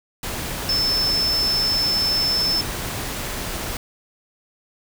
sine tone in noise, 5274 Hz, E8, in tune, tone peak -18 dBFS, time 0.69-2.61 s, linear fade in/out 2 ms, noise pink, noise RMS -28 dBFS, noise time 0.23-3.77 s, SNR +7 dB, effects none

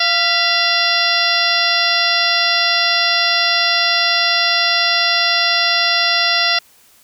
harmonic tone with a mistuned harmonic, 690 Hz, F5, 21 cents flat, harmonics 1 / 2 / 3 / 4 / 5 / 6 / 7 / 8, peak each -23 / -21 / -20 / -21 / -21 / -22 / -19 / -22 dBFS, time 0-6.59 s, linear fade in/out 5 ms, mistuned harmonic 3, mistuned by -82 cents, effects white hiss -50 dBFS RMS until 7.03 s

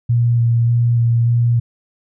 sine tone with vibrato, 118 Hz, A#2, 22 cents sharp, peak -11 dBFS, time 0.09-1.6 s, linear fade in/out 10 ms, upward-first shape square, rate 1.7 Hz, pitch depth 12 cents each way, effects none

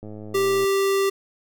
click train, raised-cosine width 2 ms, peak -25 dBFS, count 66, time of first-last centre 0.03-0.643 s, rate 106 Hz
square tone, 392 Hz, G4, in tune, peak -19 dBFS, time 0.34-1.1 s, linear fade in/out 10 ms
effects none

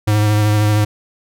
square tone with vibrato, 105.5 Hz, G#2, 28 cents sharp, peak -12 dBFS, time 0.07-0.85 s, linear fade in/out 10 ms, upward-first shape triangle, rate 13 Hz, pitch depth 24 cents each way, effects none

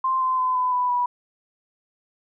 sine tone with pitch steps, 1046.5 / 1032.7 / 1019.1 / 1005.6 / 992.3 / 979.2 Hz, C6 / C6 / C6 / B5 / B5 / B5, 0 / -23 / -46 / +31 / +8 / -15 cents, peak -19 dBFS, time 0.04-1.06 s, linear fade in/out 5 ms, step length 170 ms, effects none

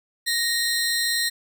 sawtooth tone pair together, 1864.7 / 4109 Hz, A#6 / C8, 0 / -32 cents, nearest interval octave + major second, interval 1368 cents, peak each -21 dBFS, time 0.26-1.3 s, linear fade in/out 20 ms, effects none

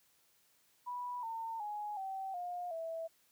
sine tone with pitch steps, 982 / 905.7 / 835.4 / 770.5 / 710.6 / 655.4 Hz, B5 / A5 / G#5 / G5 / F5 / E5, -10 / +50 / +10 / -30 / +30 / -10 cents, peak -38 dBFS, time 0.86-3.08 s, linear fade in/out 20 ms, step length 370 ms, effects white hiss -71 dBFS RMS until 3.31 s + high-pass 60 Hz 12 dB/octave

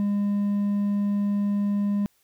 triangle tone with hard clipping, 203.2 Hz, G#3, 38 cents flat, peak -22 dBFS, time 0-2.06 s, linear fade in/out 0 ms, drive 5 dB, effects white hiss -66 dBFS RMS until 2.23 s

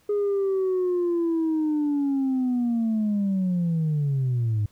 sine linear sweep, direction down, 415.3 to 101.8 Hz, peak -19 dBFS, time 0.09-4.66 s, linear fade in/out 5 ms, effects tanh soft clip ceiling -19 dBFS + pink hiss -62 dBFS RMS until 4.71 s

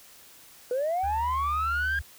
sine linear sweep, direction up, 480.6 to 1628 Hz, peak -23 dBFS, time 0.71-1.99 s, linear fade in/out 2 ms
sine tone, 72.7 Hz, D2, 17 cents flat, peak -30 dBFS, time 1.03-2.02 s, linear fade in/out 10 ms
effects tanh soft clip ceiling -22 dBFS + white hiss -52 dBFS RMS until 2.18 s

